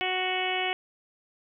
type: harmonic tone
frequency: 370 Hz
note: F#4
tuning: in tune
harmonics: 1 / 2 / 3 / 4 / 5 / 6 / 7 / 8 / 9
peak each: -34 / -31 / -41 / -41 / -37 / -32 / -36 / -33 / -43 dBFS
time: 0.01-0.73 s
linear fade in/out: 0 ms
effects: none